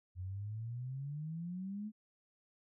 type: exponential sweep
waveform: sine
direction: up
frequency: 88.7 to 218.3 Hz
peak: -39 dBFS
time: 0.15-1.92 s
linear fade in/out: 50 ms
effects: none